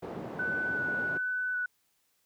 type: band-pass noise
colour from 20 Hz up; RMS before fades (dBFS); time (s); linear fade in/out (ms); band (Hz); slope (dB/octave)
white; -40; 0.02-1.18; 10; 140 to 520; 12
type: tone with vibrato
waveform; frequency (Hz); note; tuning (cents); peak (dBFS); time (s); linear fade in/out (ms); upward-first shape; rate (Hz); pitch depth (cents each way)
sine; 1489; F#6; +11; -29; 0.39-1.66; 5; square; 1.3; 11
effects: white hiss -73 dBFS RMS until 2.25 s